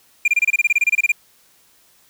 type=tone bursts; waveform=triangle; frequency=2400 Hz; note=D7; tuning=37 cents sharp; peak=-10 dBFS; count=16; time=0.25-1.12 s; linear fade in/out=5 ms; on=30 ms; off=26 ms; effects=white hiss -55 dBFS RMS until 2.09 s